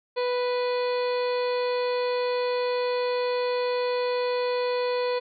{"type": "harmonic tone with a mistuned harmonic", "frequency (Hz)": 493.9, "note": "B4", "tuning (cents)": 0, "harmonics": [1, 2, 3, 4, 5, 6, 7, 8, 9], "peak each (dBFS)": [-24, -32, -42, -41, -39, -51, -43, -42, -43], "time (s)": [0.16, 5.2], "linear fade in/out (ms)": 20, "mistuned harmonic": 8, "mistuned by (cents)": 75, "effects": []}